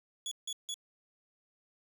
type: tone bursts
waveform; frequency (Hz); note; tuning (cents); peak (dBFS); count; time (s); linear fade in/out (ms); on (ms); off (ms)
25% pulse; 3387; G#7; +33; -32; 3; 0.26-0.742; 2; 54; 160
effects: none